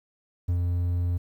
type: tone with ADSR envelope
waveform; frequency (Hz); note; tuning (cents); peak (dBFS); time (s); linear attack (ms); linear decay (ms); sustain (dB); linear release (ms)
triangle; 87.8; F2; +10; -19; 0.48-1.18; 12; 76; -2; 11
effects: 10-bit